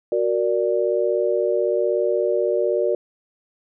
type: chord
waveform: sine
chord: Gb augmented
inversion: none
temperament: equal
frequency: 370 / 466.2 / 587.3 Hz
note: Gb4 / Bb4 / D5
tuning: 0 / 0 / 0 cents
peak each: -22 dBFS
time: 0.12-2.95 s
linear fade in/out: 2 ms
effects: none